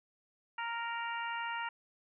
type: harmonic tone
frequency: 465.6 Hz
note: A#4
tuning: 2 cents flat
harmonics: 2 / 3 / 4 / 5 / 6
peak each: -38 / -41 / -43 / -47 / -45 dBFS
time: 0.58-1.69 s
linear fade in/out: 5 ms
effects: none